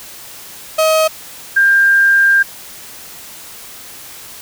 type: tone pair in turn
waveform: 35% pulse / sine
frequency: 633 / 1595.1 Hz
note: D#5 / G6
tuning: +30 / +30 cents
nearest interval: octave + major third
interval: 1600 cents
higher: second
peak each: -8 / -7 dBFS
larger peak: second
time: 0.78-1.08 / 1.56-2.43 s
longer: second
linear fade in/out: 10 ms
effects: white hiss -34 dBFS RMS until 4.41 s